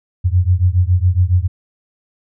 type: beating tone pair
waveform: sine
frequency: 87.31 / 94.51 Hz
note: F2 / F#2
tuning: 0 / +37 cents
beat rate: 7.2 Hz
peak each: -13 / -14 dBFS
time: 0.24-1.48 s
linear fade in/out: 20 ms
effects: none